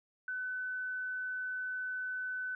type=tone; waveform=sine; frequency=1507 Hz; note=F#6; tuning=31 cents sharp; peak=-35 dBFS; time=0.28-2.55 s; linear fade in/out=2 ms; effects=none